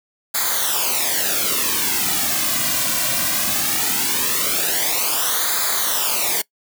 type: noise with flanger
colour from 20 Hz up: white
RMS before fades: -20 dBFS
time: 0.34-6.42 s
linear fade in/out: 10 ms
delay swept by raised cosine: 0.35 to 2.35 ms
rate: 0.19 Hz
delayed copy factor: -0.8
effects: noise-tail reverb RT60 0.1 s tail -22 dB re dry

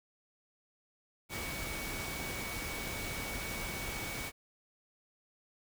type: tone in noise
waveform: sine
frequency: 2248 Hz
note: C#7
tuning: 24 cents sharp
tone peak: -43 dBFS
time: 1.29-4.32 s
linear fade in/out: 50 ms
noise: pink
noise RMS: -40 dBFS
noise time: 1.29-4.32 s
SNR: -6 dB
effects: none

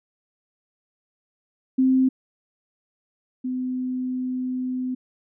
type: tone pair in turn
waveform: sine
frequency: 260.7 / 254.6 Hz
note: C4 / C4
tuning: -6 / -47 cents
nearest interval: unison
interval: 41 cents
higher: first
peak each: -15 / -24 dBFS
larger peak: first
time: 1.78-2.09 / 3.44-4.95 s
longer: second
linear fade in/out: 10 ms
effects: none

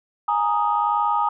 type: chord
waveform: sine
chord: Ab suspended second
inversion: none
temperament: equal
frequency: 830.6 / 932.3 / 1244.5 Hz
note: Ab5 / Bb5 / Eb6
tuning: 0 / 0 / 0 cents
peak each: -22 dBFS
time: 0.28-1.29 s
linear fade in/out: 5 ms
effects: tanh soft clip ceiling -8 dBFS

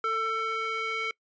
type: tone with band-pass filter sweep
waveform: square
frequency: 446.1 Hz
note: A4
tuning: 24 cents sharp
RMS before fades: -30 dBFS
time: 0.04-1.11 s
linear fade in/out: 2 ms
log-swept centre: 1400 to 2100 Hz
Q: 2.6
effects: noise-tail reverb RT60 0.1 s tail -23 dB re dry + resampled to 16000 Hz

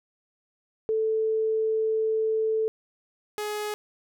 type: tone pair in turn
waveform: sine / sawtooth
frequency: 440 / 420.2 Hz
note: A4 / G#4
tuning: 0 / +20 cents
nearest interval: minor second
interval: 80 cents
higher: first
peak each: -22 / -25 dBFS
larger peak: first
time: 0.89-2.68 / 3.38-3.74 s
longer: first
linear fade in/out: 0 ms
effects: none

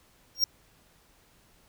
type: tone with exponential growth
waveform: square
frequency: 5580 Hz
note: F8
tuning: 2 cents flat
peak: -17 dBFS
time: 0.35-0.44 s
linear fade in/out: 1 ms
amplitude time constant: 19 ms
effects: pink hiss -62 dBFS RMS until 1.68 s

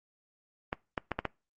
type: clicks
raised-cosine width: 0.5 ms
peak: -15 dBFS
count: 5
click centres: 0.729 / 0.978 / 1.117 / 1.19 / 1.253 s
effects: noise-tail reverb RT60 0.3 s tail -25 dB re dry + Opus 32 kbps

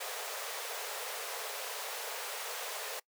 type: high-pass noise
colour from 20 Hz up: pink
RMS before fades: -40 dBFS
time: 0-3 s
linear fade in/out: 10 ms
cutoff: 420 Hz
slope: 96 dB/octave
effects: noise-tail reverb RT60 0.1 s tail -23 dB re dry

